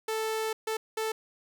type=tone bursts at uneven times; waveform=sawtooth; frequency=440.1 Hz; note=A4; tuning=in tune; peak=-25 dBFS; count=3; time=0.08-0.53 / 0.67-0.77 / 0.97-1.12 s; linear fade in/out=5 ms; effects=none